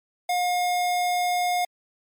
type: tone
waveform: square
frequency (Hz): 715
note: F5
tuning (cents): +41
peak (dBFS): -22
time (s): 0.29-1.65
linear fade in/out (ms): 5
effects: MP3 64 kbps